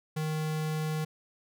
square tone, 155.56 Hz, D#3, in tune, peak -30 dBFS, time 0.16-1.05 s, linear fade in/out 10 ms, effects none

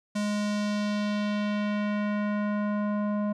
square tone with low-pass filter sweep, 207.7 Hz, G#3, in tune, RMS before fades -28 dBFS, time 0.15-3.33 s, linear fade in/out 10 ms, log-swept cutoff 8000 to 900 Hz, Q 1.2, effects none

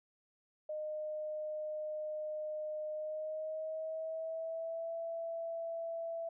sine tone with pitch glide, 613 to 664.6 Hz, D#5 to E5, -26 to +14 cents, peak -37 dBFS, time 0.69-6.29 s, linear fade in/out 5 ms, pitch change +140 cents, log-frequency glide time 2.91-4.94 s, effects none

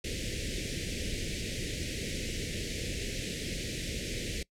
pink band-stop noise, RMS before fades -35 dBFS, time 0.04-4.43 s, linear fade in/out 5 ms, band 540 to 1900 Hz, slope 48 dB/octave, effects noise-tail reverb RT60 0.1 s tail -23 dB re dry + low-pass 8000 Hz 12 dB/octave

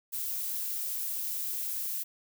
violet noise, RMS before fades -34 dBFS, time 0.12-2.04 s, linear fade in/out 20 ms, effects none

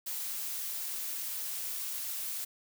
blue noise, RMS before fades -37 dBFS, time 0.06-2.45 s, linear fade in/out 10 ms, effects none

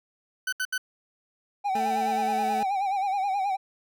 40% pulse tone bursts, 1508 Hz, F#6, 32 cents sharp, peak -25 dBFS, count 3, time 0.47-0.779 s, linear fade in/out 5 ms, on 55 ms, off 72 ms
triangle tone with vibrato, 784 Hz, G5, in tune, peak -22 dBFS, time 1.64-3.57 s, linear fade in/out 20 ms, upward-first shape sine, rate 9.4 Hz, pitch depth 80 cents each way
20% pulse tone with pitch glide, 221.5 to 217.4 Hz, A3 to A3, +12 to -21 cents, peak -26 dBFS, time 1.75-2.63 s, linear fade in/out 2 ms, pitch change -33 cents, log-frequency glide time 2.05-2.49 s
effects none

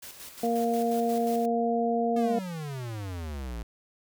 white noise with tremolo, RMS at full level -43 dBFS, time 0.02-1.46 s, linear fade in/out 10 ms, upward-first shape square, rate 5.6 Hz, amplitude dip 50%
harmonic tone, 233.1 Hz, A#3, in tune, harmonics 1 / 2 / 3, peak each -28 / -28 / -28 dBFS, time 0.43-2.39 s, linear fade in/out 5 ms
square exponential sweep, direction down, 246.9 to 54 Hz, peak -34 dBFS, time 2.16-3.63 s, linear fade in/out 5 ms
effects none

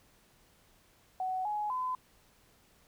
sine tone with pitch steps, 747 / 839 / 1016 Hz, F#5 / G#5 / B5, +16 / +17 / +49 cents, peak -31 dBFS, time 1.2-1.95 s, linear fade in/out 2 ms, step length 250 ms, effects pink hiss -65 dBFS RMS until 2.87 s

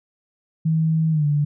sine tone with pitch glide, 160 to 146.72 Hz, D#3 to D3, +49 to -1 cents, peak -16 dBFS, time 0.65-1.45 s, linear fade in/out 10 ms, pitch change -150 cents, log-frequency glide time 1.11-1.25 s, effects none

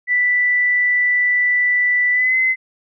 sine tone with pitch glide, 1975.5 to 2048 Hz, B6 to C7, 0 to -38 cents, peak -13 dBFS, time 0.07-2.56 s, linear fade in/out 50 ms, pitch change +62 cents, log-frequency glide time 2.12-2.36 s, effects none

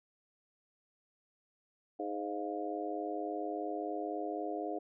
harmonic tone with a mistuned harmonic, 103.83 Hz, G#2, in tune, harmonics 3 / 4 / 5 / 6 / 7, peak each -40 / -41 / -44 / -44 / -40 dBFS, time 1.99-4.79 s, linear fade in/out 10 ms, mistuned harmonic 7, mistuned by -48 cents, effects none

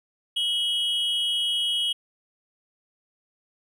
triangle tone pair together, 2945 / 3260 Hz, F#7 / G#7, -9 / -33 cents, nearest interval major second, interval 176 cents, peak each -24 dBFS, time 0.36-1.93 s, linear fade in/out 10 ms, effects none

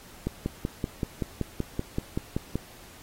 click train, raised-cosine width 3 ms, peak -14 dBFS, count 13, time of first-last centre 0.27-2.556 s, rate 5.25 Hz, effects pink hiss -50 dBFS RMS until 3.02 s + AAC 48 kbps

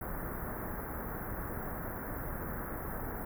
pink band-stop noise, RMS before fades -39 dBFS, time 0.01-3.25 s, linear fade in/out 5 ms, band 1800 to 12000 Hz, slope 48 dB/octave, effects none

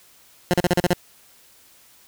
15% pulse tone bursts, 177.4 Hz, F3, 27 cents sharp, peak -9 dBFS, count 7, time 0.51-0.934 s, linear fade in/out 0 ms, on 28 ms, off 38 ms, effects white hiss -53 dBFS RMS until 2.07 s

